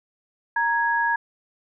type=tone pair together; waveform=sine; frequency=932.3 / 1661.2 Hz; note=A#5 / G#6; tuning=0 / 0 cents; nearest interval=minor seventh; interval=1000 cents; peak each=-22 dBFS; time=0.56-1.16 s; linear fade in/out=5 ms; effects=none